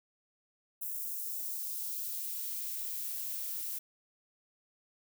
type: noise with high-pass filter sweep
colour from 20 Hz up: violet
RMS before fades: -38 dBFS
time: 0.81-3.79 s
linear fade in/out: 10 ms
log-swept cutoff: 9000 to 630 Hz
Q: 0.82
effects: none